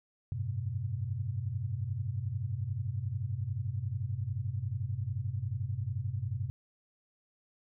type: tone cluster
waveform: sine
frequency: 93.7 / 105 / 127.5 Hz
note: F#2 / G#2 / C3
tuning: +22 / +19 / -44 cents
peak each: -37 / -36 / -36 dBFS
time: 0.32-6.5 s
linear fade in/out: 0 ms
effects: none